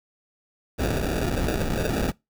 pink noise with sample-and-hold, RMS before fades -25 dBFS, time 0.78-2.12 s, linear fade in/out 20 ms, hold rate 1050 Hz, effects noise-tail reverb RT60 0.2 s tail -23 dB re dry

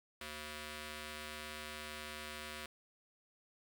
5% pulse ring-modulated tone, 302.9 Hz, D#4, 46 cents flat, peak -30 dBFS, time 0.21-2.66 s, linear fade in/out 2 ms, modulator 835 Hz, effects none

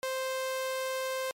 sawtooth tone, 523.3 Hz, C5, in tune, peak -27 dBFS, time 0.03-1.31 s, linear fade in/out 0 ms, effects MP3 64 kbps

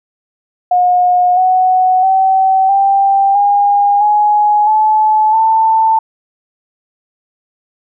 sine tone with pitch steps, 720 / 742 / 764.6 / 787.9 / 811.9 / 836.7 / 862.2 / 888.5 Hz, F#5 / F#5 / G5 / G5 / G#5 / G#5 / A5 / A5, -47 / +5 / -43 / +9 / -39 / +13 / -35 / +17 cents, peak -7 dBFS, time 0.71-5.99 s, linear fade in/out 5 ms, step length 660 ms, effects none

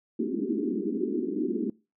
white band-pass noise, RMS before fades -29 dBFS, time 0.19-1.7 s, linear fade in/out 5 ms, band 200 to 400 Hz, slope 96 dB/octave, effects noise-tail reverb RT60 0.3 s tail -23 dB re dry

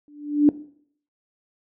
sine tone with exponential growth, 293.7 Hz, D4, in tune, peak -8 dBFS, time 0.08-0.49 s, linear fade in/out 1 ms, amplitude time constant 88 ms, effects noise-tail reverb RT60 0.6 s tail -18 dB re dry

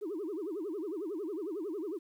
sine tone with vibrato, 362.5 Hz, F#4, 35 cents flat, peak -33 dBFS, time 0.01-1.99 s, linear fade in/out 20 ms, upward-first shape sine, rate 11 Hz, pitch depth 290 cents each way, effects tanh soft clip ceiling -32 dBFS + 11-bit

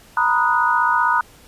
sine chord, B major seventh, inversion third, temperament equal with one note detuned, 932.3 / 987.8 / 1244.5 / 1468.1 Hz, A#5 / B5 / D#6 / F#6, 0 / 0 / 0 / -14 cents, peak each -20 dBFS, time 0.17-1.21 s, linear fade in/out 2 ms, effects pink hiss -48 dBFS RMS until 1.47 s + resampled to 32000 Hz

